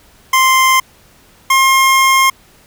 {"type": "tone pair in turn", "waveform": "25% pulse", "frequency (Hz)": [1046.5, 1066.6], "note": ["C6", "C6"], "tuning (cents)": [0, 33], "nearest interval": "unison", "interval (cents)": 33, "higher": "second", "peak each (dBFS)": -4, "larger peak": "neither", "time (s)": [[0.33, 0.8], [1.5, 2.3]], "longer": "second", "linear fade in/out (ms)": 5, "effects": ["pink hiss -47 dBFS RMS until 2.66 s"]}